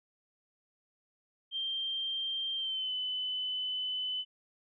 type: tone with pitch glide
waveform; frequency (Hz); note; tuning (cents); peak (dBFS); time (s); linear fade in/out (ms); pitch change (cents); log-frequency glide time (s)
sine; 3165 to 3015; G7 to F#7; +16 to +32; -32; 1.51-4.25; 50; -84; 2.56-2.93
effects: none